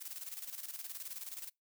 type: noise with tremolo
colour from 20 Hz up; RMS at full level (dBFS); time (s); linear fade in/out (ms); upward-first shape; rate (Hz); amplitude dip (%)
blue; -43; 0-1.5; 20; square; 19; 65
effects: noise-tail reverb RT60 0.2 s tail -26 dB re dry